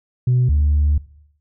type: tone pair in turn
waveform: sine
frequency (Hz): 125.1 / 73.62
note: B2 / D2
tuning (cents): +23 / +5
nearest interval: major sixth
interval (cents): 918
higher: first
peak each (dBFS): -11 / -11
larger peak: neither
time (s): 0.27-0.49 / 0.49-0.98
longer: second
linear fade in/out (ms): 5
effects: noise-tail reverb RT60 0.7 s tail -20 dB re dry + tanh soft clip ceiling -10 dBFS